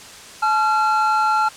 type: tone pair together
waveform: triangle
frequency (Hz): 862 / 1372.3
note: A5 / F6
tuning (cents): -36 / -31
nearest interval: minor sixth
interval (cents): 805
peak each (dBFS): -16 / -16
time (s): 0.42-1.49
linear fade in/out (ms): 10
effects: white hiss -39 dBFS RMS until 1.56 s + low-pass 8000 Hz 12 dB/octave